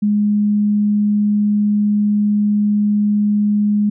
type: tone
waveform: sine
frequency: 207.7 Hz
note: G#3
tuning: in tune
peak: -12 dBFS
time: 0.02-3.9 s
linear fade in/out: 10 ms
effects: none